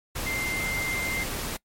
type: tone in noise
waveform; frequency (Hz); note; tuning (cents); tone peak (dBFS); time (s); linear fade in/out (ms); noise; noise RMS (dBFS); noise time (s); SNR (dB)
sine; 2093; C7; 0; -28; 0.26-1.24; 10; pink; -32; 0.15-1.57; +1
effects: noise-tail reverb RT60 0.1 s tail -23 dB re dry + MP3 64 kbps